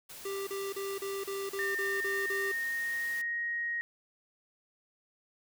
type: noise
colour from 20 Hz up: white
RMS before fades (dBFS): -47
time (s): 0.09-3.22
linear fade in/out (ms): 10
type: tone bursts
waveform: square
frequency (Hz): 393.4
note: G4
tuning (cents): +6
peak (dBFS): -35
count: 9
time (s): 0.25-2.518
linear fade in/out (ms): 5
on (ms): 220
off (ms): 36
type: tone with pitch glide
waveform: sine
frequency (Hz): 1817 to 1878.9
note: A#6 to A#6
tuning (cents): -45 to +13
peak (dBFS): -31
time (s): 1.59-3.81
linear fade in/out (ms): 0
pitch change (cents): +58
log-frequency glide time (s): 1.81-3.39
effects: none